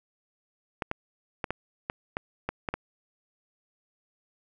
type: clicks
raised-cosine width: 0.5 ms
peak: -14 dBFS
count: 9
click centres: 0.822 / 0.914 / 1.442 / 1.506 / 1.899 / 2.169 / 2.49 / 2.688 / 2.74 s
effects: none